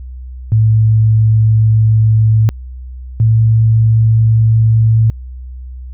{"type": "tone pair in turn", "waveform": "sine", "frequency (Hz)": [110, 111.86], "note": ["A2", "A2"], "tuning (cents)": [0, 29], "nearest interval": "unison", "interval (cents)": 29, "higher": "second", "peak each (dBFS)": -6, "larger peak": "neither", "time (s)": [[0.52, 2.49], [3.2, 5.1]], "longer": "first", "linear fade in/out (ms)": 0, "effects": ["added 63 Hz sine -25 dBFS peak until 5.93 s"]}